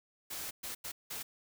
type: noise bursts at uneven times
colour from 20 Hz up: white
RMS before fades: -41 dBFS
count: 4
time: 0.3-0.51 / 0.63-0.75 / 0.84-0.92 / 1.1-1.23 s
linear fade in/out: 10 ms
effects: none